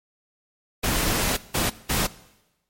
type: noise bursts at uneven times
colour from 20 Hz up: pink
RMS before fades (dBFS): -23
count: 3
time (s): 0.83-1.37 / 1.54-1.7 / 1.89-2.07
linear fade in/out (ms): 10
effects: noise-tail reverb RT60 1.0 s tail -19 dB re dry + MP3 64 kbps